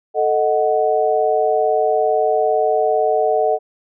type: chord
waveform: sine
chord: D# diminished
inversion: second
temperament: equal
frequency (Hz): 440 / 622.3 / 740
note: A4 / D#5 / F#5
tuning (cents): 0 / 0 / 0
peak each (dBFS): -18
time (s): 0.14-3.59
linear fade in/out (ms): 50
effects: none